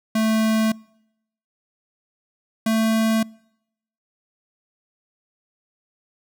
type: tone pair in turn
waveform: square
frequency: 220 / 222.2 Hz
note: A3 / A3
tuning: 0 / +17 cents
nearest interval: unison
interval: 17 cents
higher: second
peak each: -18 / -18 dBFS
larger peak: neither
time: 0.15-0.72 / 2.66-3.23 s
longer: neither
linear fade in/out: 5 ms
effects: noise-tail reverb RT60 0.8 s tail -26 dB re dry